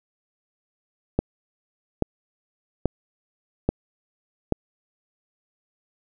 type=click train; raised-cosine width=2 ms; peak=-6 dBFS; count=5; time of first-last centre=1.19-4.523 s; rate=1.2 Hz; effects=none